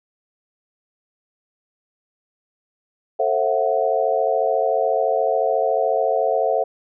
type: chord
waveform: sine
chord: F# half-diminished seventh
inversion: first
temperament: just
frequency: 444 / 532.8 / 666 / 740 Hz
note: A4 / C5 / E5 / F#5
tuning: +16 / +31 / +18 / 0 cents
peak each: -23 / -22 / -21 / -23 dBFS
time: 3.19-6.64 s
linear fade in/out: 10 ms
effects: none